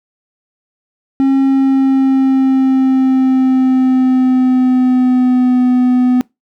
triangle tone with pitch glide, 270 to 250.5 Hz, C#4 to B3, -45 to +25 cents, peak -6 dBFS, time 1.2-6.21 s, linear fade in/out 0 ms, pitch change -130 cents, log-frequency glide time 1.41-5.63 s, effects noise-tail reverb RT60 0.2 s tail -24 dB re dry

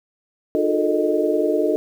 sine tone cluster, 304.2 / 354.6 / 430.4 / 450.4 / 618 Hz, D#4 / F4 / A4 / A4 / D#5, -39 / +26 / -38 / +40 / -12 cents, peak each -23 dBFS, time 0.55-1.76 s, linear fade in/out 0 ms, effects 8-bit

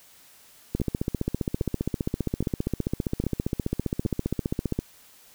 two click trains, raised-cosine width 3 ms, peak -12 / -15 dBFS, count 62 / 5, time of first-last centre 0.75-4.79 / 0.8-4.052 s, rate 15.1 / 1.23 Hz, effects white hiss -54 dBFS RMS until 5.34 s

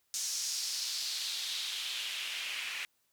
white noise with band-pass filter sweep, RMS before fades -37 dBFS, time 0.14-2.85 s, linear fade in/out 0 ms, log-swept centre 6200 to 2300 Hz, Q 2.6, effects white hiss -75 dBFS RMS until 3.12 s

